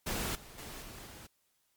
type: noise with level steps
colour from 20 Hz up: pink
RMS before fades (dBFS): -35 / -52 / -45 / -48 / -50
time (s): 0.06-1.27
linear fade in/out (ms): 10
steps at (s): 0.35 / 0.58 / 0.82 / 1.07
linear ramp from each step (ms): 2
effects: white hiss -75 dBFS RMS until 1.76 s + MP3 96 kbps